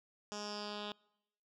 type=tone with low-pass filter sweep; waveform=10% pulse; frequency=207.7 Hz; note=G#3; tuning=in tune; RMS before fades=-43 dBFS; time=0.32-0.92 s; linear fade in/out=0 ms; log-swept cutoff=6200 to 3700 Hz; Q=5.6; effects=noise-tail reverb RT60 0.9 s tail -26 dB re dry